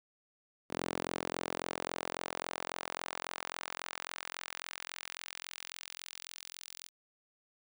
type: tone with high-pass filter sweep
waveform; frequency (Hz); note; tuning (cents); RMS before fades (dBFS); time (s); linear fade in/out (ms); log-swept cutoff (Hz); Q
sawtooth; 43.65; F1; 0; -42; 0.69-6.9; 50; 280 to 4600; 0.88
effects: none